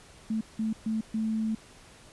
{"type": "tone bursts at uneven times", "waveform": "sine", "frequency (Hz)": 220, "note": "A3", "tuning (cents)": 0, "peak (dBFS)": -26, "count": 4, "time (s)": [[0.3, 0.41], [0.59, 0.73], [0.86, 1.01], [1.14, 1.55]], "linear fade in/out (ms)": 5, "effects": ["pink hiss -53 dBFS RMS until 2.12 s", "resampled to 24000 Hz"]}